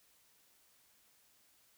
silence, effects white hiss -69 dBFS RMS until 1.77 s

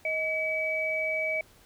sine tone pair together, 630.9 / 2283 Hz, D#5 / D7, +24 / -50 cents, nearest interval octave + minor seventh, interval 2226 cents, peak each -31 / -28 dBFS, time 0.05-1.41 s, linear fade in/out 2 ms, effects pink hiss -58 dBFS RMS until 1.65 s

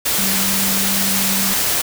sine tone in noise, 194.4 Hz, G3, 14 cents flat, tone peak -23 dBFS, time 0.18-1.54 s, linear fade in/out 10 ms, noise white, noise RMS -18 dBFS, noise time 0.05-1.82 s, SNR -8 dB, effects none

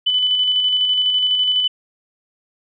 sine tone with tremolo, 3000 Hz, F#7, 23 cents sharp, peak -13 dBFS, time 0.06-1.68 s, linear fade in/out 10 ms, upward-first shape square, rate 12 Hz, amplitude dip 30%, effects none

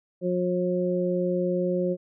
harmonic tone, 179.8 Hz, F#3, 49 cents flat, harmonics 1 / 2 / 3, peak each -27 / -27 / -27 dBFS, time 0.21-1.97 s, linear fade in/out 50 ms, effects none

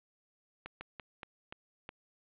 slowing click train, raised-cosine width 0.3 ms, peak -26 dBFS, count 6, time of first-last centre 0.66-1.891 s, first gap 150 ms, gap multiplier 1.25, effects resampled to 8000 Hz + 9-bit

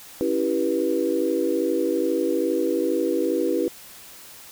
sine chord, C# half-diminished seventh, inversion none, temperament equal with one note detuned, 277.2 / 329.6 / 392 / 488.5 Hz, C#4 / E4 / G4 / B4, 0 / 0 / 0 / -19 cents, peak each -28 / -24 / -26 / -25 dBFS, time 0.21-3.68 s, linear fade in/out 0 ms, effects white hiss -44 dBFS RMS until 4.51 s

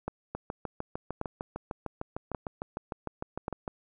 two click trains, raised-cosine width 1 ms, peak -18 / -20 dBFS, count 4 / 23, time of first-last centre 0.08-3.481 / 0.35-3.678 s, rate 0.882 / 6.61 Hz, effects none

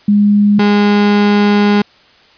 sine / 35% pulse tone pair in turn, 205.6 / 205.6 Hz, G#3 / G#3, -17 / -17 cents, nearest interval unison, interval 0 cents, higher neither, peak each -6 dBFS, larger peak neither, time 0.08-0.59 / 0.59-1.82 s, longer second, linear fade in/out 5 ms, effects white hiss -46 dBFS RMS until 2.37 s + resampled to 11025 Hz

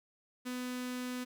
sawtooth tone with notch filter, 250 Hz, B3, 21 cents sharp, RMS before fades -39 dBFS, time 0.45-1.25 s, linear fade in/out 20 ms, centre 680 Hz, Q 1.1, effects none

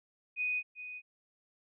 sine tone with echo, 2489 Hz, D#7, in tune, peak -30 dBFS, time 0.36-0.63 s, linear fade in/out 50 ms, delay 390 ms, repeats 1, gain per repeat -11 dB, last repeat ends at 1.02 s, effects none

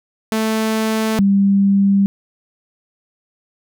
sawtooth / sine tone pair in turn, 220 / 197.81 Hz, A3 / G3, 0 / +16 cents, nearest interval major second, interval 184 cents, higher first, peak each -12 / -10 dBFS, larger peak second, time 0.32-1.19 / 1.19-2.06 s, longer neither, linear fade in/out 0 ms, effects none

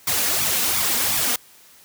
white noise with flanger, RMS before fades -21 dBFS, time 0.07-1.36 s, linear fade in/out 5 ms, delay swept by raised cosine 0.84 to 4.24 ms, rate 2.8 Hz, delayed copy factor +0.7, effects white hiss -50 dBFS RMS until 1.84 s + high-pass 60 Hz 12 dB/octave

